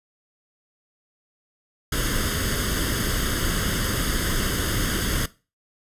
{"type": "noise with comb filter", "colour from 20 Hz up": "pink", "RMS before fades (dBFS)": -24, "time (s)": [1.92, 5.26], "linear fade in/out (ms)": 5, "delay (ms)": 0.61, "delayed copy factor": 0.75, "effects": ["noise-tail reverb RT60 0.3 s tail -18 dB re dry", "resampled to 32000 Hz"]}